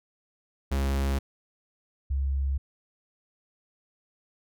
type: tone pair in turn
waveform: 45% pulse / sine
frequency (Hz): 68.3 / 68.3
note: C#2 / C#2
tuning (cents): -25 / -25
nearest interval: unison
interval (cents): 0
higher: neither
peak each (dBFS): -24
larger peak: neither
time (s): 0.71-1.19 / 2.1-2.58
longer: neither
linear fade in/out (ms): 10
effects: none